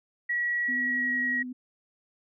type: tone with pitch glide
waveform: sine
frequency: 1923 to 1904.2 Hz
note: B6 to A#6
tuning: -47 to +36 cents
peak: -25 dBFS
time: 0.29-1.43 s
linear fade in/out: 10 ms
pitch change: -17 cents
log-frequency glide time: 0.7-1.16 s
type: tone with vibrato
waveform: sine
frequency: 251.5 Hz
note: B3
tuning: 32 cents sharp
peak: -34 dBFS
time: 0.68-1.53 s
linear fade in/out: 10 ms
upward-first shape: sine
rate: 11 Hz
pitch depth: 17 cents each way
effects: none